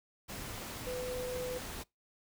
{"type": "tone in noise", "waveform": "sine", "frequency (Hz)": 501, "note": "B4", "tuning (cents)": 25, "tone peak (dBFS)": -36, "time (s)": [0.86, 1.59], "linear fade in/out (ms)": 20, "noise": "pink", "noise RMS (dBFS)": -43, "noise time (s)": [0.28, 1.84], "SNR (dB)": 4, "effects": ["noise-tail reverb RT60 0.2 s tail -24 dB re dry"]}